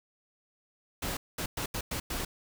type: noise bursts at uneven times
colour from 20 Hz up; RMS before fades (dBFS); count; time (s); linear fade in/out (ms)
pink; -34; 6; 1.02-1.17 / 1.38-1.46 / 1.57-1.66 / 1.74-1.81 / 1.91-2 / 2.1-2.25; 5
effects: none